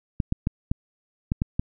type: clicks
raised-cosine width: 5 ms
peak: -10 dBFS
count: 7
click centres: 0.202 / 0.324 / 0.471 / 0.715 / 1.319 / 1.419 / 1.595 s
effects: none